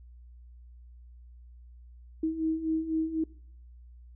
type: beating tone pair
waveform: sine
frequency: 316.6 / 320.6 Hz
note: D#4 / E4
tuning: +30 / -48 cents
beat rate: 4 Hz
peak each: -33 / -28 dBFS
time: 2.23-3.24 s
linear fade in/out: 5 ms
effects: noise-tail reverb RT60 0.6 s tail -22 dB re dry + added 60 Hz sine -48 dBFS peak until 4.15 s